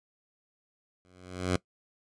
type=tone with exponential growth; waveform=10% pulse; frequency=91.2 Hz; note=F#2; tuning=24 cents flat; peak=-15 dBFS; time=1.05-1.56 s; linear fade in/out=0 ms; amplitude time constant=110 ms; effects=noise-tail reverb RT60 0.1 s tail -20 dB re dry + resampled to 22050 Hz